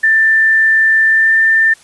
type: tone with pitch glide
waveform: sine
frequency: 1777 to 1789.4 Hz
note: A6 to A6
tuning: +17 to +29 cents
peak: -7 dBFS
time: 0.03-1.74 s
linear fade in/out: 10 ms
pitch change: +12 cents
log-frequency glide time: 1.06-1.36 s
effects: white hiss -44 dBFS RMS until 1.83 s + resampled to 24000 Hz